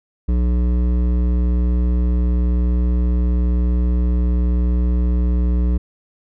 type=tone with hard clipping; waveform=sine; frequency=60.5 Hz; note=B1; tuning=35 cents flat; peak=-16 dBFS; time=0.28-5.78 s; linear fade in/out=10 ms; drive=12 dB; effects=none